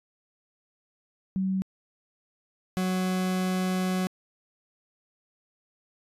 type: tone pair in turn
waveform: sine / 40% pulse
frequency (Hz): 190 / 185.12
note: F#3 / F#3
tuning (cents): +46 / +1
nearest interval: unison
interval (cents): 45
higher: first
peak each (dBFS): -24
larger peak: neither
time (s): 1.36-1.62 / 2.77-4.07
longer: second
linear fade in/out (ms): 0
effects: resampled to 32000 Hz